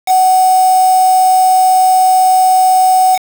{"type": "tone with quantisation", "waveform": "sine", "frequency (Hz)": 746, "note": "F#5", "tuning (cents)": 14, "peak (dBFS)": -6, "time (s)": [0.06, 3.19], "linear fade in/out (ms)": 50, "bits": 3, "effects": []}